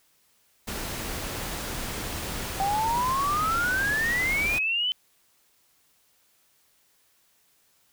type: noise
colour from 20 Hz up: pink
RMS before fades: -33 dBFS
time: 0.67-4.59 s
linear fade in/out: 10 ms
type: exponential sweep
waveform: sine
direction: up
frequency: 771 to 3072 Hz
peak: -23 dBFS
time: 2.6-4.92 s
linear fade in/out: 0 ms
effects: white hiss -65 dBFS RMS until 7.92 s